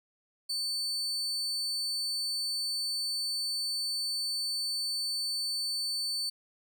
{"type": "tone", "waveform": "35% pulse", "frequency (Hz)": 4500, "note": "C#8", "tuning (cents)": 25, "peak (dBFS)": -29, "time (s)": [0.49, 6.3], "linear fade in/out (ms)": 10, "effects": []}